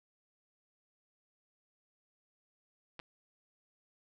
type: clicks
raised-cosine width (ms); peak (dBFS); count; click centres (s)
0.3; -29; 2; 2.993 / 2.999
effects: none